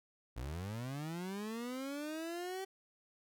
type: linear sweep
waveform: 30% pulse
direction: up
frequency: 55 to 387.5 Hz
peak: -37 dBFS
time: 0.36-2.65 s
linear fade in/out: 10 ms
effects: none